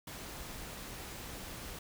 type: noise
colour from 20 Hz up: pink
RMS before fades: -45 dBFS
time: 0.07-1.79 s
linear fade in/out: 5 ms
effects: none